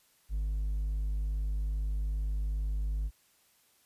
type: tone with hard clipping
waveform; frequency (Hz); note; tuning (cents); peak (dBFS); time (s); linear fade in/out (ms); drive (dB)
sine; 51.2; G#1; -24; -30; 0.29-3.11; 50; 2
effects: white hiss -67 dBFS RMS until 3.85 s + resampled to 32000 Hz